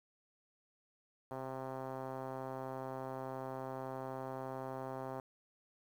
5% pulse tone with low-pass filter, 131.7 Hz, C3, 12 cents sharp, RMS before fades -43 dBFS, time 1.31-5.2 s, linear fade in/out 2 ms, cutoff 810 Hz, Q 1.3, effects 10-bit

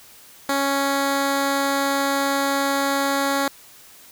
10% pulse tone, 277.2 Hz, C#4, in tune, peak -11 dBFS, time 0.49-3.48 s, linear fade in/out 2 ms, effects white hiss -47 dBFS RMS until 4.11 s

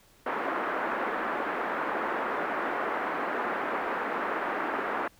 white band-pass noise, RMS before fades -31 dBFS, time 0.26-5.08 s, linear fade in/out 5 ms, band 250 to 1600 Hz, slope 24 dB/octave, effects pink hiss -60 dBFS RMS until 5.19 s

